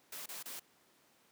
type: noise bursts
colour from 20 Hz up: white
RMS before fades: -45 dBFS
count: 3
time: 0.12-0.596 s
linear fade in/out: 5 ms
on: 140 ms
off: 28 ms
effects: pink hiss -68 dBFS RMS until 1.31 s + high-pass 200 Hz 12 dB/octave